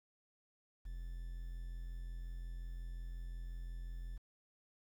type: tone with quantisation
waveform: triangle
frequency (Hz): 42.8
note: F1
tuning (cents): -34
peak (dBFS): -40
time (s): 0.85-4.18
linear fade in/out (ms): 10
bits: 11
effects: none